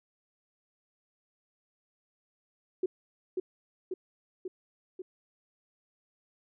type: tone with echo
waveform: sine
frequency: 370 Hz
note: F#4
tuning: in tune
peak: -25 dBFS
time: 2.83-2.86 s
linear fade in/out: 5 ms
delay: 540 ms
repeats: 4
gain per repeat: -3 dB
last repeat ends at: 5.02 s
effects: none